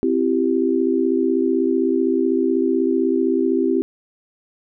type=tone cluster; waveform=sine; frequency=261.5 / 334 / 389.9 Hz; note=C4 / E4 / G4; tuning=-1 / +23 / -9 cents; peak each=-20 dBFS; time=0.03-3.82 s; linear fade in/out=0 ms; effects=none